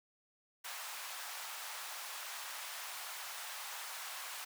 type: high-pass noise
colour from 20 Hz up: pink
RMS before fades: -45 dBFS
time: 0.64-4.45 s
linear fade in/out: 10 ms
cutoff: 800 Hz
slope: 24 dB/octave
effects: none